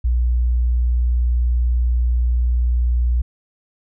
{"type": "tone", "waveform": "sine", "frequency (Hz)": 60.3, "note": "B1", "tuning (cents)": -41, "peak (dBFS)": -14, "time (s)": [0.04, 3.22], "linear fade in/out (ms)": 10, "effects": []}